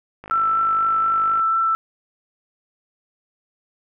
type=click train; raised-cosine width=0.5 ms; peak=-22 dBFS; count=60; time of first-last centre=0.24-1.395 s; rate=51.1 Hz
type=tone with vibrato; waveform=sine; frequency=1332 Hz; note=E6; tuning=18 cents sharp; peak=-16 dBFS; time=0.31-1.75 s; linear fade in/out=0 ms; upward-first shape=sine; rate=4.1 Hz; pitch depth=9 cents each way
effects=none